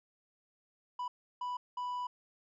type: tone bursts at uneven times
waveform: triangle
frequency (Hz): 987.8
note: B5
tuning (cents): 0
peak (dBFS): -33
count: 3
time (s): 0.99-1.08 / 1.41-1.57 / 1.77-2.07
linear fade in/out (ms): 5
effects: resampled to 16000 Hz